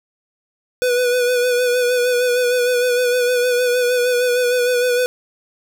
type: tone with vibrato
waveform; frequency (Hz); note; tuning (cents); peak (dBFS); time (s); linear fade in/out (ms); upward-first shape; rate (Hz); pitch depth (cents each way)
square; 493.2; B4; -2; -15; 0.82-5.06; 0; sine; 6.5; 33
effects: none